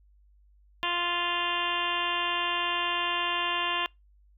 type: harmonic tone with a mistuned harmonic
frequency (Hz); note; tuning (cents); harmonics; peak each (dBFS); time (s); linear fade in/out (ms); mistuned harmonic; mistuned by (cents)
348.6; F4; -3; 1 / 2 / 3 / 4 / 5 / 6 / 7 / 8 / 9 / 10; -40 / -38 / -31 / -42 / -35 / -41 / -38 / -32 / -35 / -39; 0.83-3.86; 0; 7; +16
effects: noise-tail reverb RT60 0.2 s tail -26 dB re dry + added 50 Hz sine -57 dBFS peak until 4.37 s